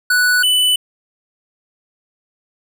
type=tone pair in turn; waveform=square; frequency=1480 / 2989 Hz; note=F#6 / F#7; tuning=0 / +17 cents; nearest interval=octave; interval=1217 cents; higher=second; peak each=-12 dBFS; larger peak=neither; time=0.1-0.43 / 0.43-0.76 s; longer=neither; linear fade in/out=5 ms; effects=none